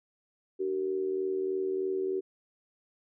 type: tone with amplitude modulation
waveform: sine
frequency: 380 Hz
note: F#4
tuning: 46 cents sharp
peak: -25 dBFS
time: 0.59-2.21 s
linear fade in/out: 20 ms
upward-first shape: sine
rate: 83.2 Hz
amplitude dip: 65%
effects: none